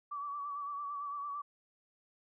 sine tone with vibrato, 1149 Hz, D6, 38 cents flat, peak -37 dBFS, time 0.11-1.42 s, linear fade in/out 10 ms, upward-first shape sine, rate 8.9 Hz, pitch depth 43 cents each way, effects none

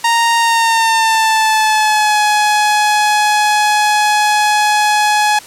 sawtooth tone with pitch glide, 929 to 842.1 Hz, A#5 to G#5, -6 to +24 cents, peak -6 dBFS, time 0.04-5.39 s, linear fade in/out 5 ms, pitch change -170 cents, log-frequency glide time 0.38-2.2 s, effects white hiss -35 dBFS RMS until 5.46 s + low-pass 10000 Hz 12 dB/octave

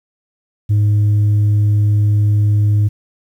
sine tone, 104.2 Hz, G#2, 6 cents sharp, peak -7 dBFS, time 0.69-2.89 s, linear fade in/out 20 ms, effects tanh soft clip ceiling -9 dBFS + 8-bit

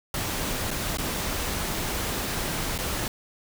pink noise with dropouts, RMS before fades -29 dBFS, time 0.14-3.08 s, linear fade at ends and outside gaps 2 ms, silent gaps 0.707-0.712 / 0.972-0.984 / 2.779-2.787 s, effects none

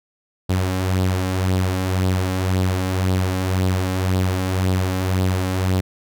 sawtooth tone with flanger, 93.1 Hz, F#2, 11 cents sharp, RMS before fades -20 dBFS, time 0.49-5.81 s, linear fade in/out 10 ms, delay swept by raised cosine 0.22 to 3.82 ms, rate 1.9 Hz, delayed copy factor +0.5, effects none

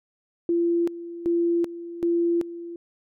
sine tone with tremolo, 341.3 Hz, F4, 40 cents flat, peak -19 dBFS, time 0.49-2.76 s, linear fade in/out 2 ms, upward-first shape square, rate 1.3 Hz, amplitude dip 80%, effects none

